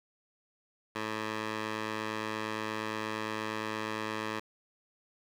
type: tone with band-pass filter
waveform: 15% pulse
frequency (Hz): 108.6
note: A2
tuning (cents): -22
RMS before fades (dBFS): -36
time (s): 0.95-4.4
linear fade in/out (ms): 10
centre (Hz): 1600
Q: 0.61
effects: 9-bit

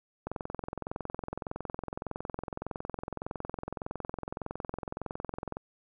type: click train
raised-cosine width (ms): 1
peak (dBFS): -21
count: 116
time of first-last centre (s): 0.27-5.57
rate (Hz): 21.7
effects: none

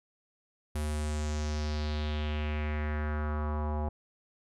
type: tone with low-pass filter sweep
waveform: square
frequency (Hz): 75.5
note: D2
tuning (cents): +48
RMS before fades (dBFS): -32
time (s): 0.75-3.89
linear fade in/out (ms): 5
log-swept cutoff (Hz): 11000 to 820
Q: 2.9
effects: none

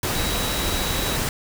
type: tone in noise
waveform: sine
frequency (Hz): 3884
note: B7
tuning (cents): -30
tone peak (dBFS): -31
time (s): 0.15-1.16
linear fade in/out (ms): 2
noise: pink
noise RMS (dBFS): -24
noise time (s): 0.03-1.29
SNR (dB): -10
effects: none

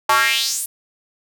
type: tone with high-pass filter sweep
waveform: square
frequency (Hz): 124.3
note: B2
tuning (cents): +12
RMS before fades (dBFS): -18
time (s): 0.09-0.66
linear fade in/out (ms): 5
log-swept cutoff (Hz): 900 to 11000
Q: 3.4
effects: none

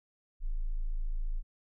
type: tone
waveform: sine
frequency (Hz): 27.27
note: A0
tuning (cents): -15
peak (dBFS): -29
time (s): 0.4-1.43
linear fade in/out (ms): 50
effects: none

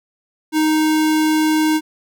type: tone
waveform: square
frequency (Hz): 311.1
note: D#4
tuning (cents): 0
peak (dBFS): -14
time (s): 0.52-1.81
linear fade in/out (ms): 50
effects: none

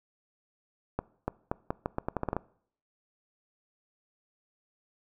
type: accelerating click train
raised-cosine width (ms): 1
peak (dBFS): -15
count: 12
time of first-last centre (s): 0.99-2.366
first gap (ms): 290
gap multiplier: 0.81
effects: noise-tail reverb RT60 0.6 s tail -22 dB re dry

